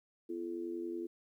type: tone with amplitude modulation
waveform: sine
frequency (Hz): 340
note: F4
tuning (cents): -46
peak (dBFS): -33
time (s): 0.29-1.07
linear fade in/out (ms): 10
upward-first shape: sine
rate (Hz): 90.6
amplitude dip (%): 85
effects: 12-bit